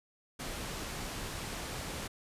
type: low-pass noise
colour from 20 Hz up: pink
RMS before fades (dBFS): -40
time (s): 0.39-2.08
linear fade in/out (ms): 10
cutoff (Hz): 11000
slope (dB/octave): 12
effects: resampled to 32000 Hz